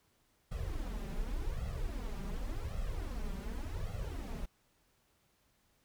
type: noise with flanger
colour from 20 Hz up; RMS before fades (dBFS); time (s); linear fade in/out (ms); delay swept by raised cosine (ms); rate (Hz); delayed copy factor
brown; -38; 0.51-4.46; 10; 1.5 to 5.1; 0.88; +0.85
effects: pink hiss -73 dBFS RMS until 5.84 s